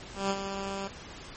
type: tone with ADSR envelope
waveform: 10% pulse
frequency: 196 Hz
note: G3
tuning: in tune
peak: -17 dBFS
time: 0.14-0.88 s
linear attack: 160 ms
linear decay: 50 ms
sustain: -8 dB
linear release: 9 ms
effects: pink hiss -45 dBFS RMS until 1.36 s + MP3 32 kbps